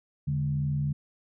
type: tone with frequency modulation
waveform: sine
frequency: 143.7 Hz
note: D3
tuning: 37 cents flat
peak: -25 dBFS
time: 0.27-0.93 s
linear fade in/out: 10 ms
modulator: 62.9 Hz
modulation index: 0.53
effects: none